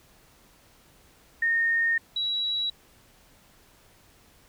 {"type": "tone pair in turn", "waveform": "sine", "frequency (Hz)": [1839, 3897], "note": ["A#6", "B7"], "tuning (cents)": [-24, -24], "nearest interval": "octave + minor second", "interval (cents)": 1300, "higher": "second", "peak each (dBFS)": [-21, -25], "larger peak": "first", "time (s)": [[1.42, 1.98], [2.16, 2.7]], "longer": "first", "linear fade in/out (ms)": 5, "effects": ["pink hiss -58 dBFS RMS until 4.48 s"]}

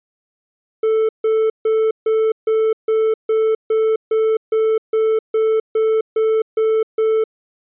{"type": "tone bursts", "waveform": "triangle", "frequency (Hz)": 440.5, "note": "A4", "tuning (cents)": 2, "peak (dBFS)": -11, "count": 16, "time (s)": [0.83, 7.24], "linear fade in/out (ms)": 5, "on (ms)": 260, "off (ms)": 150, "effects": ["resampled to 8000 Hz"]}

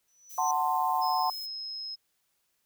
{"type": "tone with exponential growth", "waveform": "sine", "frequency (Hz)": 5950, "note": "F#8", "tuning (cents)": 9, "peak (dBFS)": -30, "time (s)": [0.08, 0.51], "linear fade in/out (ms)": 2, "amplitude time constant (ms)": 93}
{"type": "noise", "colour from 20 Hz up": "violet", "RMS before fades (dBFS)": -47, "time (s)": [0.29, 1.47], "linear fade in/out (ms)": 20}
{"type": "chord", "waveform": "sine", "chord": "F# diminished", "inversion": "none", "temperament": "equal with one note detuned", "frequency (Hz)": [740, 889.7, 1046.5], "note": ["F#5", "A5", "C6"], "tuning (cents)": [0, 19, 0], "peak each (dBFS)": -29, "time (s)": [0.38, 1.3], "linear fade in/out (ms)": 2}
{"type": "tone", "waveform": "sine", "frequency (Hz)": 5140, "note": "E8", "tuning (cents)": -45, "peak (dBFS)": -35, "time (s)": [1.01, 1.96], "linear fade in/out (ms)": 20}
{"effects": ["white hiss -75 dBFS RMS until 2.65 s"]}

